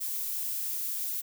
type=noise; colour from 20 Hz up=violet; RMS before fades=-33 dBFS; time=0-1.22 s; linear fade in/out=20 ms; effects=none